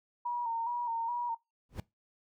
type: tone with vibrato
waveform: sine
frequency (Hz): 940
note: A#5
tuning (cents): +14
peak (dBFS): -31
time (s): 0.25-1.35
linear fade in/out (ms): 10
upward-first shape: square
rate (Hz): 2.4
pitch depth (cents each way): 42
type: noise with exponential growth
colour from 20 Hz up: brown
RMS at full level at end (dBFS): -33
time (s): 1.69-1.8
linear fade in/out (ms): 2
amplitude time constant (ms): 23
effects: noise-tail reverb RT60 0.2 s tail -21 dB re dry